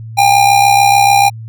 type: tone with amplitude modulation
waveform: square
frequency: 803 Hz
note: G5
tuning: 41 cents sharp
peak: -4 dBFS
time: 0.17-1.3 s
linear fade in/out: 20 ms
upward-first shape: sine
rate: 66.8 Hz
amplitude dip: 60%
effects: added 112 Hz sine -25 dBFS peak until 1.48 s